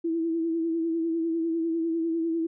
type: tone with vibrato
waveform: sine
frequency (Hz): 329.6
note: E4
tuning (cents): 0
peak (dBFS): -24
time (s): 0.04-2.47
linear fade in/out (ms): 10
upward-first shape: sine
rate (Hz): 10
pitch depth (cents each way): 37
effects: none